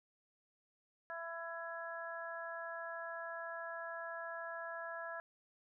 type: harmonic tone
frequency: 333.8 Hz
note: E4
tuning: 22 cents sharp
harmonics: 2 / 3 / 4 / 5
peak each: -46 / -50 / -49 / -46 dBFS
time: 1.1-5.2 s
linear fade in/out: 0 ms
effects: none